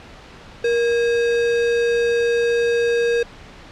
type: tone with sample-and-hold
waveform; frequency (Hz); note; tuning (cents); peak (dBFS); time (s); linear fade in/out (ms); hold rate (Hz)
sine; 470.7; A#4; +17; -15; 0.64-3.23; 5; 2100
effects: pink hiss -41 dBFS RMS until 3.71 s + low-pass 4000 Hz 12 dB/octave